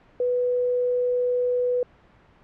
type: tone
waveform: sine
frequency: 493.9 Hz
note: B4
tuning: in tune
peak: -20 dBFS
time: 0.2-1.83 s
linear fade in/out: 2 ms
effects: pink hiss -55 dBFS RMS until 2.43 s + low-pass 2000 Hz 12 dB/octave